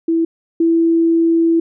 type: tone pair in turn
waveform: sine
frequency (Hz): 329.6 / 331.4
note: E4 / E4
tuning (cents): 0 / +9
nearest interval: unison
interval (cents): 9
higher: second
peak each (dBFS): -12 / -10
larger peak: second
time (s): 0.08-0.25 / 0.6-1.6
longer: second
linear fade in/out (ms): 5
effects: none